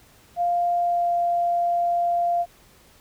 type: tone with pitch glide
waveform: sine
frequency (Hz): 698.5 to 694.1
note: F5 to F5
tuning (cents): 0 to -11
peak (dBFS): -19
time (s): 0.36-2.46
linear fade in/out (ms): 50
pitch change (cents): -11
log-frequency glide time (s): 0.78-1.14
effects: pink hiss -54 dBFS RMS until 3 s